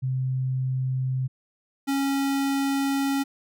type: tone pair in turn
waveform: sine / square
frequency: 130 / 275.5 Hz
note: C3 / C#4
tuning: -11 / -11 cents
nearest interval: octave + minor second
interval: 1300 cents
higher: second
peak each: -23 dBFS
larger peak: neither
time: 0.02-1.28 / 1.87-3.24 s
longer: second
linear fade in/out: 20 ms
effects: none